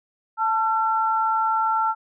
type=tone pair together; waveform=sine; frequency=883.9 / 1355 Hz; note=A5 / E6; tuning=+8 / +47 cents; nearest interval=perfect fifth; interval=739 cents; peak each=-21 / -22 dBFS; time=0.37-1.95 s; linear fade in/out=50 ms; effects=none